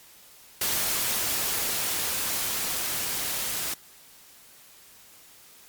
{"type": "noise with level ramp", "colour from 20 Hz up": "white", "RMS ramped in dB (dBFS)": [-26, -30], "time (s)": [0.61, 3.74], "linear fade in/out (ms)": 5, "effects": ["white hiss -52 dBFS RMS until 5.68 s", "MP3 96 kbps"]}